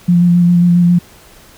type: tone with vibrato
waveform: sine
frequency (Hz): 174.61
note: F3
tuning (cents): 0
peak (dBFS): -6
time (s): 0.08-0.99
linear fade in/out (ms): 10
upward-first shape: square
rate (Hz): 7.4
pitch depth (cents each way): 15
effects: pink hiss -42 dBFS RMS until 1.57 s